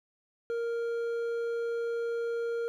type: tone with hard clipping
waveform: triangle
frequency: 466.2 Hz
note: A#4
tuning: in tune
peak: -31 dBFS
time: 0.5-2.68 s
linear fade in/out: 0 ms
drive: 9 dB
effects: none